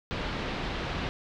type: low-pass noise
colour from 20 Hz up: pink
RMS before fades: -33 dBFS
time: 0.11-1.09 s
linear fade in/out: 0 ms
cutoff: 4000 Hz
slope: 24 dB/octave
effects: none